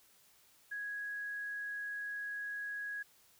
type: tone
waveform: sine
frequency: 1661.2 Hz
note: G#6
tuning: in tune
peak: -38 dBFS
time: 0.71-3.03 s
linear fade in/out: 10 ms
effects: white hiss -66 dBFS RMS until 3.39 s